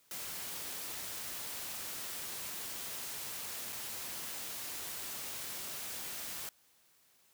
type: noise with dropouts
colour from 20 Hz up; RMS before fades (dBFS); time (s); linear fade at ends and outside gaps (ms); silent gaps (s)
white; -42; 0.11-6.49; 1; 3.725-3.728
effects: white hiss -68 dBFS RMS until 7.33 s + high-pass 60 Hz 12 dB/octave